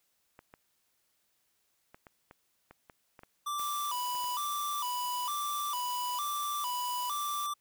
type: clicks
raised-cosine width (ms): 0.5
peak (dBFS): -35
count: 12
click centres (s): 0.391 / 0.539 / 1.945 / 2.068 / 2.311 / 2.71 / 2.898 / 3.192 / 3.234 / 3.596 / 4.151 / 4.243
type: tone with vibrato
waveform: square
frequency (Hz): 1076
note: C6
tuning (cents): +48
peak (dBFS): -33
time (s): 3.46-7.54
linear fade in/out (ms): 10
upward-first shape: square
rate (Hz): 1.1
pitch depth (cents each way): 150
type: noise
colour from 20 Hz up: blue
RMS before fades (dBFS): -43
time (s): 3.58-7.47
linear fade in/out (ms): 10
effects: white hiss -75 dBFS RMS until 7.6 s